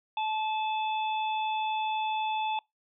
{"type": "harmonic tone", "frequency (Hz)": 868, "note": "A5", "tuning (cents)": -24, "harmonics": [1, 3, 4], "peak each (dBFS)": [-28, -38, -40], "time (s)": [0.17, 2.59], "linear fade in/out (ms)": 2, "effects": ["noise-tail reverb RT60 0.2 s tail -26 dB re dry"]}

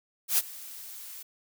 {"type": "noise with ADSR envelope", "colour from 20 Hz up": "blue", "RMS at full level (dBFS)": -22, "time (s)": [0.28, 1.23], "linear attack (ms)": 100, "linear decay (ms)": 33, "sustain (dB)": -21, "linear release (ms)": 8, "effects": []}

